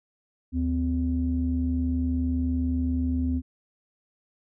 sine tone pair together, 76 / 255.6 Hz, D#2 / C4, -40 / -40 cents, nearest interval octave + major sixth, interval 2100 cents, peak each -25 dBFS, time 0.52-3.42 s, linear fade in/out 50 ms, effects tanh soft clip ceiling -15 dBFS

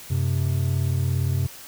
triangle tone pair together, 93.3 / 130.81 Hz, F#2 / C3, +15 / 0 cents, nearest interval tritone, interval 585 cents, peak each -21 dBFS, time 0.1-1.47 s, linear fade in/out 10 ms, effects white hiss -42 dBFS RMS until 1.67 s

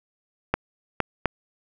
clicks, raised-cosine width 0.5 ms, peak -5 dBFS, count 3, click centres 0.54 / 1.003 / 1.257 s, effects none

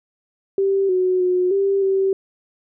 sine tone with pitch steps, 390.8 / 368.4 / 363.1 / 393.7 / 386.2 Hz, G4 / F#4 / F#4 / G4 / G4, -5 / -7 / -33 / +8 / -26 cents, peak -15 dBFS, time 0.58-2.13 s, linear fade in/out 2 ms, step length 310 ms, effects none

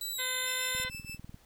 15% pulse tone with pitch glide, 3951 to 3623 Hz, B7 to A7, 0 to +50 cents, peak -28 dBFS, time 0.01-0.84 s, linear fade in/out 2 ms, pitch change -150 cents, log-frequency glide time 0.13-0.27 s
harmonic tone, 510 Hz, C5, 44 cents flat, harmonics 1 / 2 / 3 / 4 / 5 / 6 / 7 / 8, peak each -45 / -44 / -39 / -37 / -48 / -45 / -40 / -43 dBFS, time 0.18-0.9 s, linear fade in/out 20 ms
sawtooth tone with tremolo, 2637 Hz, E7, in tune, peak -36 dBFS, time 0.45-1.19 s, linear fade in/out 50 ms, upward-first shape sine, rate 6.4 Hz, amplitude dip 80%
click train, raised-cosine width 5 ms, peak -33 dBFS, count 13, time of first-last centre 0.75-1.344 s, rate 20.2 Hz
effects pink hiss -63 dBFS RMS until 1.45 s

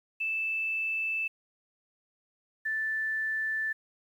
sine tone pair in turn, 2637 / 1760 Hz, E7 / A6, 0 / 0 cents, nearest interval perfect fifth, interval 700 cents, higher first, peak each -28 dBFS, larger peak neither, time 0.2-1.28 / 2.65-3.73 s, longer neither, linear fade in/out 10 ms, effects 10-bit

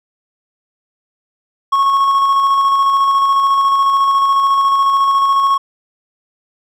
triangle tone with tremolo, 1099 Hz, C#6, 15 cents flat, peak -7 dBFS, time 1.72-5.58 s, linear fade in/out 10 ms, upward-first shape square, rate 14 Hz, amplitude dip 25%, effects none

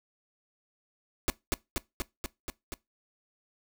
pink noise with echo, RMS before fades -26 dBFS, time 1.28-1.3 s, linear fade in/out 0 ms, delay 240 ms, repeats 6, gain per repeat -2 dB, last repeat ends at 2.74 s, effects noise-tail reverb RT60 0.2 s tail -22 dB re dry

